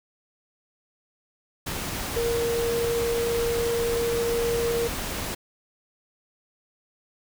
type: tone in noise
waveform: sine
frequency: 467.9 Hz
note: A#4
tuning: 6 cents sharp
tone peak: -23 dBFS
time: 2.16-4.88 s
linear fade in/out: 10 ms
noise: pink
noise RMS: -31 dBFS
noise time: 1.66-5.35 s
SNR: +5 dB
effects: none